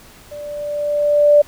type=tone with level ramp; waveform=sine; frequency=587.3 Hz; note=D5; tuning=in tune; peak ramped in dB=-29 to -5 dBFS; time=0.31-1.42 s; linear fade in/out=10 ms; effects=pink hiss -44 dBFS RMS until 1.47 s